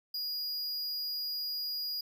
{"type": "tone", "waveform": "square", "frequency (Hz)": 4878, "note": "D#8", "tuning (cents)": -35, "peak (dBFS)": -34, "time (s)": [0.14, 2.01], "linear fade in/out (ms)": 5, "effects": []}